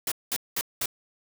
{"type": "noise bursts", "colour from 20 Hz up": "white", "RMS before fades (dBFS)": -28, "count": 4, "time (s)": [0.07, 0.858], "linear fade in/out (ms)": 2, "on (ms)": 47, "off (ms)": 200, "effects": []}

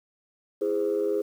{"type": "chord", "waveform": "sine", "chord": "E augmented", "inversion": "none", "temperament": "just", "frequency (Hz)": [329.6, 412, 515], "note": ["E4", "G#4", "B#4"], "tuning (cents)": [0, -14, -28], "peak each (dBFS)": [-30, -24, -29], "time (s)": [0.61, 1.22], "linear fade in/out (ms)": 10, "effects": ["tanh soft clip ceiling -17 dBFS", "9-bit"]}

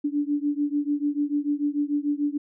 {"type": "beating tone pair", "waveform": "sine", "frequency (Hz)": [288.2, 295], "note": ["D4", "D4"], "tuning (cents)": [-33, 8], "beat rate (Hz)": 6.8, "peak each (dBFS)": [-25, -26], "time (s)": [0.04, 2.38], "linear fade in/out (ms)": 10, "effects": []}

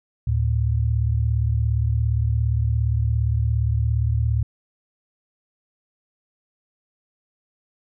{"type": "tone pair together", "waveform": "sine", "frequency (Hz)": [74.88, 112.2], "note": ["D2", "A2"], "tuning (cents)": [34, 34], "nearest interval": "perfect fifth", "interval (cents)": 700, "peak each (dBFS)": [-21, -20], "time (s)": [0.27, 4.43], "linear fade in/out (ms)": 5, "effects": []}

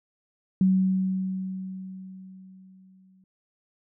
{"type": "tone with exponential decay", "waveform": "sine", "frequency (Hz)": 188.3, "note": "F#3", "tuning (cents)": 31, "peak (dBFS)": -16, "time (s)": [0.61, 3.24], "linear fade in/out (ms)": 2, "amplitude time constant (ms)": 570, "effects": []}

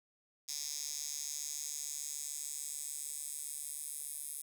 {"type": "tone with high-pass filter sweep", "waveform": "10% pulse", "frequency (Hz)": 146.83, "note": "D3", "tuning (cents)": 0, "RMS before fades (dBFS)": -42, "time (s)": [0.48, 4.42], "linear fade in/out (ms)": 10, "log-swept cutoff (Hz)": [5800, 9800], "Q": 3.2, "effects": []}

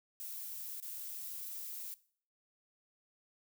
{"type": "noise with dropouts", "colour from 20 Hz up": "violet", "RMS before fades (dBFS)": -44, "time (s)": [0.2, 1.94], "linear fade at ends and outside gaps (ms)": 0, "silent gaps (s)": [0.801, 0.826], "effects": ["noise-tail reverb RT60 0.5 s tail -19 dB re dry"]}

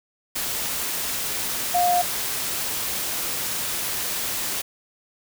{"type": "tone in noise", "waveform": "sine", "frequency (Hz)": 710, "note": "F5", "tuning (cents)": 28, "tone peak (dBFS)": -17, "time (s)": [1.74, 2.02], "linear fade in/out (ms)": 10, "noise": "white", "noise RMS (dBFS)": -27, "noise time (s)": [0.35, 4.62], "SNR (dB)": 7, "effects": []}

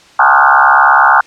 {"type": "tone with frequency modulation", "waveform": "sine", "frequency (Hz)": 1144, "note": "D6", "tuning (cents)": -46, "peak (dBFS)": -4, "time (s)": [0.19, 1.21], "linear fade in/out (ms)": 5, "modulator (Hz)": 68.9, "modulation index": 5.5, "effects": ["white hiss -42 dBFS RMS until 1.26 s", "low-pass 5000 Hz 12 dB/octave"]}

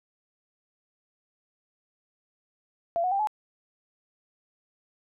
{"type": "tone with pitch steps", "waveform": "sine", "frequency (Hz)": [680, 733, 790.2, 851.8], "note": ["F5", "F#5", "G5", "G#5"], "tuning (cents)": [-46, -16, 14, 44], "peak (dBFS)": -23, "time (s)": [2.96, 3.272], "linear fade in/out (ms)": 0, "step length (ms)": 78, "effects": []}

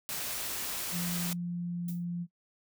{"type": "noise", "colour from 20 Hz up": "white", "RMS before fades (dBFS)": -36, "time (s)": [0.09, 1.33], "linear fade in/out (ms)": 0}
{"type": "tone with pitch glide", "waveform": "sine", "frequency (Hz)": [174.61, 173.6], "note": ["F3", "F3"], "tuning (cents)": [0, -10], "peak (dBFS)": -32, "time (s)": [0.91, 2.27], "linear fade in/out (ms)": 50, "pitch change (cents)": -10, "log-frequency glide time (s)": [1.14, 2.15]}
{"type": "noise with exponential decay", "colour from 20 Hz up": "violet", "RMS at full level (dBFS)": -40, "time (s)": [1.88, 2.05], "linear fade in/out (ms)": 5, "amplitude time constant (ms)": 36}
{"effects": ["noise-tail reverb RT60 0.1 s tail -22 dB re dry"]}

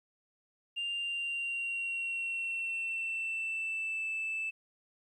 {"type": "tone with pitch glide", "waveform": "sine", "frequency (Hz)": [2794, 2637], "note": ["F7", "E7"], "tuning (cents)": [0, 0], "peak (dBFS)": -31, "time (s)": [0.76, 4.51], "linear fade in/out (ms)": 20, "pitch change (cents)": -100, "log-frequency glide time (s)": [0.94, 4.07], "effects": ["tanh soft clip ceiling -30 dBFS", "12-bit"]}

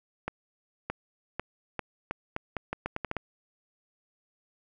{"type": "accelerating click train", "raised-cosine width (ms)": 0.5, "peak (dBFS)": -16, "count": 13, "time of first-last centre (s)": [0.28, 3.167], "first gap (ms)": 620, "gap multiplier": 0.8, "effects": []}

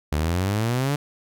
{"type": "exponential sweep", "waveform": "sawtooth", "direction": "up", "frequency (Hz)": [72.2, 148.4], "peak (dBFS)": -17, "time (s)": [0.12, 0.96], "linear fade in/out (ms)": 5, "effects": []}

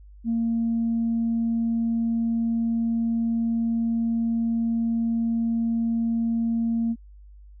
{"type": "tone", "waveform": "sine", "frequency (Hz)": 230, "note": "A#3", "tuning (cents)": -23, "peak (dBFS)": -20, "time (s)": [0.24, 6.96], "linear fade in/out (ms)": 50, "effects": ["tanh soft clip ceiling -17 dBFS", "added 50 Hz sine -44 dBFS peak until 7.6 s"]}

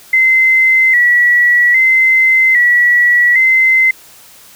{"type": "tone with vibrato", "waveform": "sine", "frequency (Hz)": 2000, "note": "B6", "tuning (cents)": 21, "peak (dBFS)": -6, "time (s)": [0.13, 3.91], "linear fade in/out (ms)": 5, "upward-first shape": "square", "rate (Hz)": 0.62, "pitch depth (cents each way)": 55, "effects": ["white hiss -40 dBFS RMS until 4.55 s"]}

